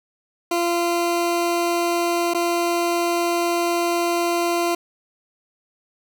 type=tone with dropouts; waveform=20% pulse; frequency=344 Hz; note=F4; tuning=26 cents flat; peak=-14 dBFS; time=0.51-4.75 s; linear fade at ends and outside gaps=5 ms; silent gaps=2.337-2.346 s; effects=none